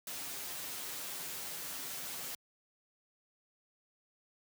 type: noise with comb filter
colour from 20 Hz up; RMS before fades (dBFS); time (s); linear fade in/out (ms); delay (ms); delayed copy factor
white; -42; 0.07-2.35; 2; 9.1; -0.65
effects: high-pass 80 Hz 12 dB/octave